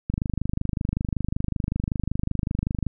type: click train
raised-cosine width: 5 ms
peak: -12 dBFS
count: 71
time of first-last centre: 0.1-2.867 s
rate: 25.3 Hz
effects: none